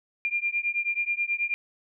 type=beating tone pair; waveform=sine; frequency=2393 / 2402.3 Hz; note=D7 / D7; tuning=+32 / +39 cents; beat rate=9.3 Hz; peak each=-28 dBFS; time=0.25-1.54 s; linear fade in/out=0 ms; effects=none